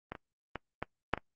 clicks, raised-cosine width 0.5 ms, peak -22 / -28 / -20 / -18 / -11 / -23 dBFS, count 6, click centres 0.12 / 0.152 / 0.557 / 0.826 / 1.137 / 1.176 s, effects noise-tail reverb RT60 0.1 s tail -25 dB re dry + Opus 32 kbps

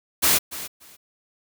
white noise with echo, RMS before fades -18 dBFS, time 0.22-0.39 s, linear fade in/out 20 ms, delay 290 ms, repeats 2, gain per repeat -15 dB, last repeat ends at 0.97 s, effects none

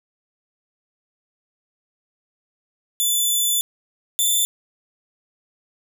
10% pulse tone pair in turn, 3494 / 3535 Hz, A7 / A7, -13 / +7 cents, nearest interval unison, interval 20 cents, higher second, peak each -10 / -9 dBFS, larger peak second, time 3-3.61 / 4.19-4.45 s, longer first, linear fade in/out 0 ms, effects none

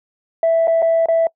sine tone with dropouts, 659.3 Hz, E5, in tune, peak -10 dBFS, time 0.43-1.27 s, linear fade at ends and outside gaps 2 ms, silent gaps 0.673-0.679 / 0.821-0.825 / 1.059-1.085 s, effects noise-tail reverb RT60 0.1 s tail -25 dB re dry + tanh soft clip ceiling -9 dBFS

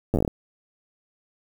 slowing click train, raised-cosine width 2 ms, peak -9 dBFS, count 9, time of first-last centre 0.14-0.278 s, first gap 9 ms, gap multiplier 1.18, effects 7-bit

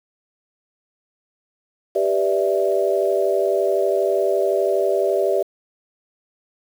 sine chord, E minor seventh, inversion first, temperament equal, 392 / 493.9 / 587.3 / 659.3 Hz, G4 / B4 / D5 / E5, 0 / 0 / 0 / 0 cents, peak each -20 / -25 / -21 / -23 dBFS, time 1.95-5.43 s, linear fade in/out 10 ms, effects 7-bit

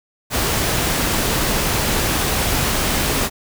pink noise, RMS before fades -19 dBFS, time 0.3-3.3 s, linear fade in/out 50 ms, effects none

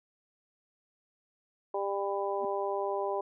harmonic tone, 198.9 Hz, G3, 25 cents sharp, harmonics 2 / 3 / 4 / 5, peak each -33 / -35 / -36 / -37 dBFS, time 1.74-3.21 s, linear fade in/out 5 ms
triangle tone with exponential growth, 243.6 Hz, B3, 24 cents flat, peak -36 dBFS, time 2.37-2.45 s, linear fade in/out 2 ms, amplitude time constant 17 ms
effects none

